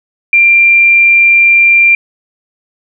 sine tone, 2376 Hz, D7, 20 cents sharp, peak -3 dBFS, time 0.33-1.95 s, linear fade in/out 2 ms, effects none

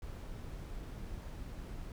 brown noise, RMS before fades -44 dBFS, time 0.02-1.92 s, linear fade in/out 2 ms, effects none

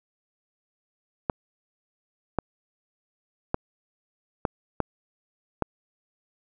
clicks, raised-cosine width 1 ms, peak -9 dBFS, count 6, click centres 1.298 / 2.387 / 3.544 / 4.452 / 4.803 / 5.623 s, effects none

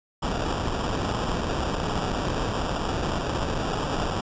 pink noise with sample-and-hold, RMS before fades -27 dBFS, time 0.22-4.21 s, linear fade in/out 10 ms, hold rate 2100 Hz, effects resampled to 16000 Hz

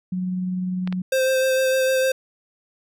sine tone with tremolo, 183.2 Hz, F#3, 17 cents flat, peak -21 dBFS, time 0.12-1.02 s, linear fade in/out 5 ms, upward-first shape triangle, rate 20 Hz, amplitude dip 30%
clicks, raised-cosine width 0.3 ms, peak -17 dBFS, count 2, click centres 0.875 / 0.926 s
square tone with vibrato, 523.3 Hz, C5, in tune, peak -18 dBFS, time 1.12-2.12 s, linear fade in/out 5 ms, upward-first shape sine, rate 6.6 Hz, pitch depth 14 cents each way
effects none

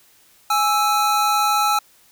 square tone pair together, 831.9 / 1318.5 Hz, G#5 / E6, +3 / 0 cents, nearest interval minor sixth, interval 797 cents, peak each -20 / -19 dBFS, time 0.5-1.79 s, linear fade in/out 5 ms, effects white hiss -54 dBFS RMS until 2.11 s

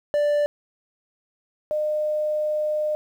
triangle / sine tone pair in turn, 587.3 / 607.3 Hz, D5 / D#5, 0 / -42 cents, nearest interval minor second, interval 58 cents, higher second, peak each -16 / -21 dBFS, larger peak first, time 0.14-0.46 / 1.71-2.95 s, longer second, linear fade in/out 0 ms, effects 9-bit

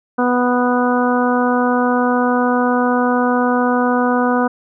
harmonic tone, 246.9 Hz, B3, in tune, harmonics 1 / 2 / 3 / 4 / 5 / 6, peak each -16 / -19 / -21 / -22 / -23 / -24 dBFS, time 0.18-4.48 s, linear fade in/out 10 ms, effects none

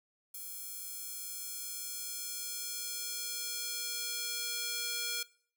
square tone with high-pass filter sweep, 474.5 Hz, A#4, 31 cents sharp, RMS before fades -39 dBFS, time 0.34-5.23 s, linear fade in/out 5 ms, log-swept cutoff 11000 to 2900 Hz, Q 0.74, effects noise-tail reverb RT60 0.5 s tail -21 dB re dry

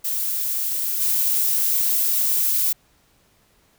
violet noise with level steps, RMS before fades -24 / -20 dBFS, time 0.04-2.73 s, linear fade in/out 10 ms, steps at 1 s, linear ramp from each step 10 ms, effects pink hiss -60 dBFS RMS until 3.78 s

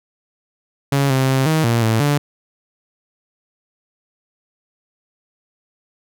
sawtooth tone with pitch steps, 139.3 / 132.2 / 133 / 157.9 / 116.9 / 111.7 / 145 Hz, C#3 / C3 / C3 / D#3 / A#2 / A2 / D3, +9 / +18 / +29 / +26 / +5 / +27 / -22 cents, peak -10 dBFS, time 0.92-2.18 s, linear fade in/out 5 ms, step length 180 ms, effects none

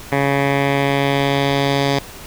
10% pulse tone with low-pass filter sweep, 139.5 Hz, C#3, 11 cents sharp, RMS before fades -17 dBFS, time 0.12-1.99 s, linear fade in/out 2 ms, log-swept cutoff 2000 to 4600 Hz, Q 1.8, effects pink hiss -36 dBFS RMS until 2.26 s

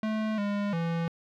square tone with pitch steps, 217.2 / 203.6 / 167.2 Hz, A3 / G#3 / E3, -22 / -34 / +25 cents, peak -28 dBFS, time 0.03-1.08 s, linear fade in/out 2 ms, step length 350 ms, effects low-pass 3000 Hz 12 dB/octave + 11-bit

